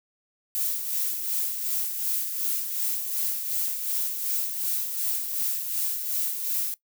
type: noise with tremolo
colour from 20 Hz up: violet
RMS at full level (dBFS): -26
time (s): 0.55-6.74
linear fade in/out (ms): 0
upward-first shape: sine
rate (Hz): 2.7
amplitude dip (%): 50
effects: noise-tail reverb RT60 0.1 s tail -18 dB re dry